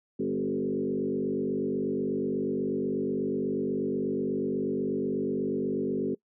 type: tone with frequency modulation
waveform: sine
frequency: 317.6 Hz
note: D#4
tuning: 36 cents sharp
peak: -26 dBFS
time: 0.19-6.15 s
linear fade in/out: 10 ms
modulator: 48.2 Hz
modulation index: 2.6
effects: noise-tail reverb RT60 0.1 s tail -24 dB re dry